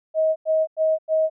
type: tone bursts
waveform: sine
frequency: 633 Hz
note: D#5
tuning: 30 cents sharp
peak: -16 dBFS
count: 4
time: 0.14-1.299 s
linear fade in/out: 50 ms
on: 220 ms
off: 93 ms
effects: none